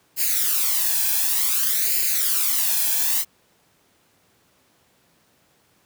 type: noise with flanger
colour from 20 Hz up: blue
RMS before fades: -21 dBFS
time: 0.16-3.25 s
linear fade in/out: 50 ms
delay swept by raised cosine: 0.42 to 1.22 ms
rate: 0.55 Hz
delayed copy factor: +0.7
effects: pink hiss -61 dBFS RMS until 5.85 s + high-pass 100 Hz 12 dB/octave